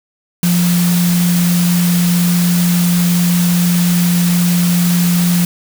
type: tone in noise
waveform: sine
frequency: 175.1 Hz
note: F3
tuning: 5 cents sharp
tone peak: -10 dBFS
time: 0.43-5.45 s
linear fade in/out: 2 ms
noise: white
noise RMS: -21 dBFS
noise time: 0.43-5.45 s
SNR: +8 dB
effects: none